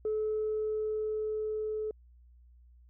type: tone with level ramp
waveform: sine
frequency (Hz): 430.8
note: A4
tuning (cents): -37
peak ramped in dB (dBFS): -27 to -31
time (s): 0.05-1.91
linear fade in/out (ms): 2
effects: tanh soft clip ceiling -25 dBFS + added 60 Hz sine -55 dBFS peak until 2.89 s